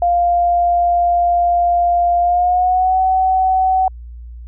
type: tone with pitch glide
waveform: sine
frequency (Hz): 698.5 to 753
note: F5 to F#5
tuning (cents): 0 to +30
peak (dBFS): -11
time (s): 0.02-3.88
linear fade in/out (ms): 2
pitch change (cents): +130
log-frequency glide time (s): 2.2-2.99
effects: added 59 Hz sine -30 dBFS peak until 4.47 s